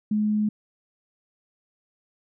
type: tone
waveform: sine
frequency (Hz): 211.7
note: G#3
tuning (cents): +33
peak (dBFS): -20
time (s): 0.11-0.49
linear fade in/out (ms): 5
effects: none